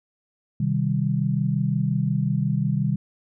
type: chord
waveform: sine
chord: C minor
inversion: none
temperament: equal with one note detuned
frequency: 129.83 / 155.56 / 196 Hz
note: C3 / Eb3 / G3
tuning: -13 / 0 / 0 cents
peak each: -24 / -24 / -25 dBFS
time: 0.6-2.96 s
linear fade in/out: 5 ms
effects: none